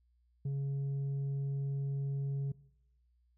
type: tone with tanh clipping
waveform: sine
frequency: 138.59 Hz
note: C#3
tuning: in tune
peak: -33 dBFS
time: 0.45-2.52 s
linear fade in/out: 5 ms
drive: 3 dB
effects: noise-tail reverb RT60 0.8 s tail -20 dB re dry + added 60 Hz sine -68 dBFS peak until 3.37 s